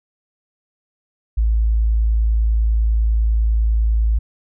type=tone; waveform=sine; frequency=55 Hz; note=A1; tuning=in tune; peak=-13 dBFS; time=1.37-4.19 s; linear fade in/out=10 ms; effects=none